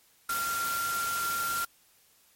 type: tone in noise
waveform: sine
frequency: 1380 Hz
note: F6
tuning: 21 cents flat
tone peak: -29 dBFS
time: 0.29-1.65 s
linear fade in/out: 5 ms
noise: white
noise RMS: -35 dBFS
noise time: 0.29-1.65 s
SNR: +3 dB
effects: white hiss -63 dBFS RMS until 2.35 s + MP3 64 kbps